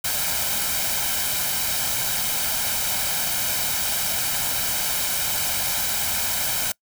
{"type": "noise with comb filter", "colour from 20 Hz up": "white", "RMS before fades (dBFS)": -24, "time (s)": [0.04, 6.72], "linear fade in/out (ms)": 5, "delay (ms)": 1.3, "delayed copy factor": 0.6, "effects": ["noise-tail reverb RT60 0.1 s tail -24 dB re dry"]}